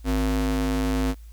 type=ring-modulated tone; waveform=square; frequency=103.83 Hz; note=G#2; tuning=in tune; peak=-19 dBFS; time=0.04-1.15 s; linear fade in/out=50 ms; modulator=158 Hz; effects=added 55 Hz sine -40 dBFS peak until 1.32 s + white hiss -60 dBFS RMS until 1.32 s